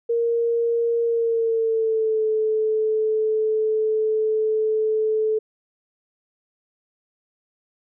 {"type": "tone with pitch glide", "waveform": "sine", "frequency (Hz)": [466.2, 435], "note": ["A#4", "A4"], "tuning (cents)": [0, -20], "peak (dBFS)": -18, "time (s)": [0.09, 5.39], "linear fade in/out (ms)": 10, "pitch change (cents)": -120, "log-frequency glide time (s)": [1.03, 2.25], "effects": []}